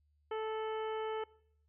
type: harmonic tone with a mistuned harmonic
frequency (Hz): 437.8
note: A4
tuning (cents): -9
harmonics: 1 / 2 / 3 / 4 / 5 / 6 / 7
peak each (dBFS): -36 / -42 / -46 / -53 / -54 / -62 / -54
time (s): 0.31-1.24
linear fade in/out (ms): 5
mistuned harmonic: 7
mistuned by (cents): -16
effects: noise-tail reverb RT60 0.7 s tail -22 dB re dry + added 74 Hz sine -70 dBFS peak until 1.68 s